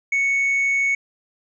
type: tone with hard clipping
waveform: triangle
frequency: 2217 Hz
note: C#7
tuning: in tune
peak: -16 dBFS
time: 0.12-0.95 s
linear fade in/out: 5 ms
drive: 1 dB
effects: resampled to 22050 Hz